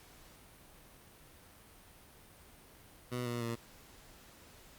15% pulse tone with pitch steps, 123.47 / 119.96 / 116.54 Hz, B2 / B2 / A#2, 0 / -50 / 0 cents, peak -29 dBFS, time 3.11-3.56 s, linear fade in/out 20 ms, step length 150 ms, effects pink hiss -58 dBFS RMS until 4.78 s + Opus 48 kbps

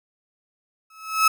35% pulse tone with exponential growth, 1295 Hz, E6, 31 cents flat, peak -10 dBFS, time 0.9-1.28 s, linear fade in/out 5 ms, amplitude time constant 82 ms, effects none

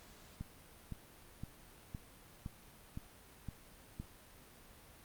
click train, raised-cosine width 5 ms, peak -30 dBFS, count 8, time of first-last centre 0.41-4 s, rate 1.95 Hz, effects pink hiss -59 dBFS RMS until 5.04 s + Opus 48 kbps

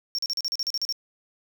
triangle tone bursts, 5510 Hz, F8, 24 cents flat, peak -23 dBFS, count 11, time 0.15-0.925 s, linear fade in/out 0 ms, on 35 ms, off 39 ms, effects none

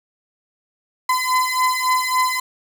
35% pulse beating tone pair, 1016 / 1019.6 Hz, B5 / C6, +49 / -45 cents, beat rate 3.6 Hz, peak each -18 dBFS, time 1.09-2.4 s, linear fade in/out 5 ms, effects none

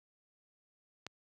click, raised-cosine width 0.2 ms, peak -24 dBFS, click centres 1.066 s, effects high-pass 80 Hz 12 dB/octave

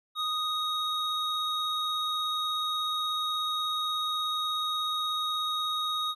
triangle tone pair together, 1244.5 / 3764 Hz, D#6 / A#7, 0 / +16 cents, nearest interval octave + perfect fifth, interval 1916 cents, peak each -28 / -28 dBFS, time 0.15-6.15 s, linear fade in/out 50 ms, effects tanh soft clip ceiling -22 dBFS + resampled to 32000 Hz

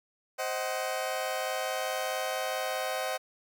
sawtooth chord, C diminished, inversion none, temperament just, 523.3 / 627.9 / 753.5 Hz, C5 / Eb5 / Gb5, 0 / +16 / +31 cents, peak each -31 dBFS, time 0.38-3.18 s, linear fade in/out 20 ms, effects none

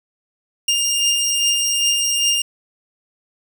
20% pulse beating tone pair, 2808 / 2810.5 Hz, F7 / F7, +9 / +10 cents, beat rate 2.5 Hz, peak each -20 / -12 dBFS, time 0.68-2.42 s, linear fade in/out 5 ms, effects 8-bit

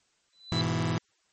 sine tone with exponential growth, 3996 Hz, B7, 20 cents sharp, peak -25 dBFS, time 0.33-0.61 s, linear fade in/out 0 ms, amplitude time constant 60 ms
sawtooth chord, E major, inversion first, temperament just, 103.01 / 123.61 / 164.81 Hz, G#2 / B2 / E3, -14 / +2 / 0 cents, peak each -28 / -27 / -25 dBFS, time 0.52-0.98 s, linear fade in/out 0 ms
effects white hiss -70 dBFS RMS until 1.32 s + MP3 32 kbps

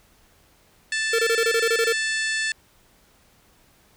harmonic tone, 880 Hz, A5, in tune, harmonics 2 / 3 / 4 / 5 / 6 / 7 / 8 / 9 / 10, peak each -24 / -31 / -34 / -33 / -37 / -42 / -38 / -37 / -39 dBFS, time 0.92-2.52 s, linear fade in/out 2 ms
square tone bursts, 458.4 Hz, A#4, 29 cents flat, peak -20 dBFS, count 10, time 1.13-1.926 s, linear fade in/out 5 ms, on 58 ms, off 24 ms
effects pink hiss -58 dBFS RMS until 3.96 s

